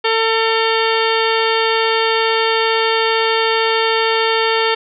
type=harmonic tone with a mistuned harmonic; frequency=448.9 Hz; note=A4; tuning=35 cents sharp; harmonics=1 / 2 / 3 / 4 / 5 / 6 / 7 / 8 / 10; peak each=-17 / -20 / -22 / -23 / -24 / -25 / -25 / -26 / -27 dBFS; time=0.04-4.75 s; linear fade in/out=10 ms; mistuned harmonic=6; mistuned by=+56 cents; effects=none